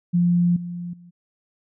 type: tone with level steps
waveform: sine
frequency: 174.61 Hz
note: F3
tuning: in tune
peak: -15 / -28 / -43 dBFS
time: 0.13-1.11 s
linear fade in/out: 20 ms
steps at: 0.56 / 0.93 s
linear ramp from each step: 5 ms
effects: none